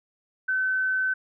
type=tone; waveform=sine; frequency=1524 Hz; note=G6; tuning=49 cents flat; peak=-22 dBFS; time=0.48-1.14 s; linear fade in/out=10 ms; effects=none